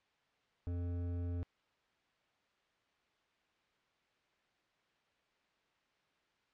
triangle tone with hard clipping, 87.4 Hz, F2, 2 cents sharp, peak -38 dBFS, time 0.67-1.43 s, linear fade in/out 0 ms, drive 15 dB, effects white hiss -75 dBFS RMS until 6.53 s + low-pass 3000 Hz 12 dB/octave

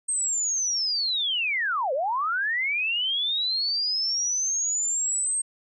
sine linear two-way sweep, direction down then up, 8450 to 499.7 to 8450 Hz, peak -23 dBFS, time 0.08-5.42 s, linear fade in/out 10 ms, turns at 1.93 s, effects none

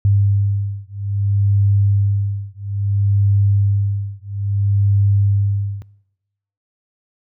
sine beating tone pair, 100 / 100.6 Hz, G2 / G2, +35 / +45 cents, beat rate 0.6 Hz, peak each -16 dBFS, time 0.05-5.82 s, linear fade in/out 0 ms, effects noise-tail reverb RT60 0.9 s tail -23 dB re dry

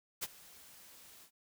white noise with ADSR envelope, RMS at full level -36 dBFS, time 0.21-1.31 s, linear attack 22 ms, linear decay 35 ms, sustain -21 dB, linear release 80 ms, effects none

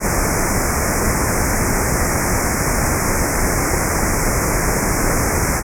pink band-stop noise, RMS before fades -17 dBFS, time 0-5.63 s, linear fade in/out 50 ms, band 2300 to 5300 Hz, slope 96 dB/octave, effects low-pass 12000 Hz 12 dB/octave

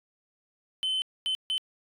sine tone bursts at uneven times, 3058 Hz, G7, 44 cents flat, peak -23 dBFS, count 3, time 0.83-1.02 / 1.26-1.35 / 1.5-1.58 s, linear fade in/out 0 ms, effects tanh soft clip ceiling -25 dBFS

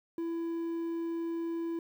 triangle tone with quantisation, 333.6 Hz, E4, 21 cents sharp, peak -30 dBFS, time 0.18-1.79 s, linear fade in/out 2 ms, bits 10, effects none

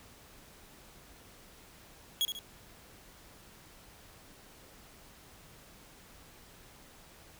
40% pulse tone with echo, 3322 Hz, G#7, in tune, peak -26 dBFS, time 2.21-2.25 s, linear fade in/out 0 ms, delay 70 ms, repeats 2, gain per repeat -7 dB, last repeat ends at 2.39 s, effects pink hiss -56 dBFS RMS until 7.39 s

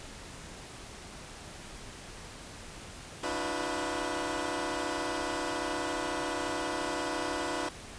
15% pulse tone cluster, 291.5 / 323.3 / 357.6 / 495.6 Hz, D4 / E4 / F4 / B4, -13 / -34 / +41 / +6 cents, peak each -31 dBFS, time 3.23-7.69 s, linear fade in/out 5 ms, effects pink hiss -46 dBFS RMS until 7.98 s + resampled to 22050 Hz

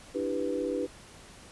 sine chord, E minor seventh, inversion third, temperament equal, 293.7 / 329.6 / 392 / 493.9 Hz, D4 / E4 / G4 / B4, 0 / 0 / 0 / 0 cents, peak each -34 / -36 / -34 / -32 dBFS, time 0.14-0.87 s, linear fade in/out 20 ms, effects pink hiss -51 dBFS RMS until 1.51 s + resampled to 24000 Hz

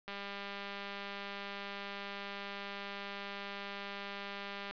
click train, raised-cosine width 0.3 ms, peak -27 dBFS, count 927, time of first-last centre 0.08-4.71 s, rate 200 Hz, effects resampled to 11025 Hz + 9-bit

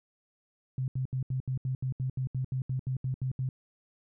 sine tone bursts, 130 Hz, C3, 11 cents flat, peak -28 dBFS, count 16, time 0.78-3.49 s, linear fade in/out 2 ms, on 100 ms, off 74 ms, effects none

